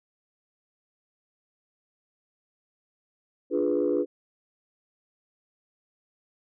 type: chord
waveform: sine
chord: D diminished seventh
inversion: none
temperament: equal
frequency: 293.7 / 349.2 / 415.3 / 493.9 Hz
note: D4 / F4 / Ab4 / Cb5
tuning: 0 / 0 / 0 / 0 cents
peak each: -27 dBFS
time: 3.5-4.06 s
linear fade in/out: 50 ms
effects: tanh soft clip ceiling -15 dBFS